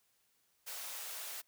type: high-pass noise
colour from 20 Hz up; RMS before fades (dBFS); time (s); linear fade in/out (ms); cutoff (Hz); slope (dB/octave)
white; -44; 0.66-1.42; 20; 490; 24
effects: white hiss -75 dBFS RMS until 1.47 s